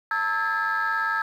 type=tone cluster; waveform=sine; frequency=899 / 1305 / 1630 / 1728 Hz; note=A5 / E6 / G#6 / A6; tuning=+37 / -18 / -33 / -32 cents; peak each=-29 / -25 / -25 / -30 dBFS; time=0.11-1.22 s; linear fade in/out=2 ms; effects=tanh soft clip ceiling -17 dBFS + 9-bit